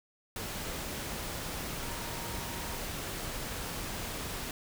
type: tone in noise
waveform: sine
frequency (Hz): 936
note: A#5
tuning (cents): +7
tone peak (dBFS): -47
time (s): 1.82-2.77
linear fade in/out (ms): 2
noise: pink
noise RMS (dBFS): -38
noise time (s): 0.36-4.51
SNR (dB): -12
effects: none